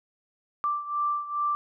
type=beating tone pair; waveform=sine; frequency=1174.7 / 1177.1 Hz; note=D6 / D6; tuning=0 / +4 cents; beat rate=2.4 Hz; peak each=-27 / -31 dBFS; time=0.64-1.55 s; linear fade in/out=0 ms; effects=none